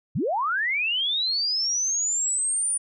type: linear sweep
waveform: sine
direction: up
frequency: 90.6 to 9500 Hz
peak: -22 dBFS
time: 0.15-2.78 s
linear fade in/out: 10 ms
effects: none